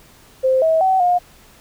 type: tone with pitch steps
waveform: sine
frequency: 522 / 644 / 758 / 713 Hz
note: C5 / E5 / F#5 / F5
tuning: -4 / -41 / +42 / +36 cents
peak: -12 dBFS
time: 0.43-1.19 s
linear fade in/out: 20 ms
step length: 190 ms
effects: pink hiss -48 dBFS RMS until 1.6 s